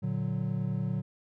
triangle chord, Bb augmented, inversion none, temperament equal, 116.54 / 146.83 / 185 Hz, Bb2 / D3 / F#3, 0 / 0 / 0 cents, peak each -31 dBFS, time 0.02-1.02 s, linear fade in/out 20 ms, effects none

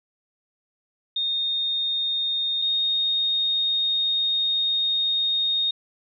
sine tone pair in turn, 3680 / 3706 Hz, A#7 / A#7, -23 / -11 cents, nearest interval unison, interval 12 cents, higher second, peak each -22 / -20 dBFS, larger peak second, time 1.16-2.62 / 2.62-5.71 s, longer second, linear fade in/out 5 ms, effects none

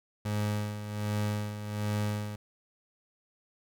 30% pulse tone with tremolo, 104.8 Hz, G#2, 16 cents sharp, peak -25 dBFS, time 0.25-2.36 s, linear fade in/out 5 ms, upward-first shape sine, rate 1.3 Hz, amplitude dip 65%, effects none

